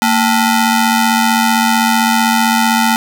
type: ring-modulated tone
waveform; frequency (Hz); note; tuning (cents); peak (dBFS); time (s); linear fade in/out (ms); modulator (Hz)
sawtooth; 554.4; C#5; 0; -3; 0.02-2.96; 0; 325
effects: none